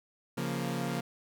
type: chord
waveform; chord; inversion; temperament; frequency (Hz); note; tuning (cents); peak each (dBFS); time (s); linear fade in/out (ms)
sawtooth; Bb minor; first; equal; 138.59 / 174.61 / 233.1; Db3 / F3 / Bb3; 0 / 0 / 0; -32; 0.37-1.01; 10
effects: none